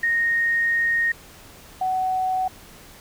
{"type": "tone pair in turn", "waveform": "sine", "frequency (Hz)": [1858, 748.1], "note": ["A#6", "F#5"], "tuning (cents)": [-6, 19], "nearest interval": "octave + major third", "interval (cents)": 1575, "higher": "first", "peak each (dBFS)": [-18, -20], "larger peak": "first", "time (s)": [[0.03, 1.12], [1.81, 2.48]], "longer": "first", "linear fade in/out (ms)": 5, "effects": ["pink hiss -46 dBFS RMS until 3 s"]}